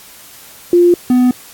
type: tone pair in turn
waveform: sine / triangle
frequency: 350 / 249.9 Hz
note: F4 / B3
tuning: +4 / +21 cents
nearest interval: tritone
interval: 583 cents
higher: first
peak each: -5 dBFS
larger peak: neither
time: 0.73-0.94 / 1.1-1.31 s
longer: neither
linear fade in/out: 2 ms
effects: white hiss -38 dBFS RMS until 1.53 s + AAC 64 kbps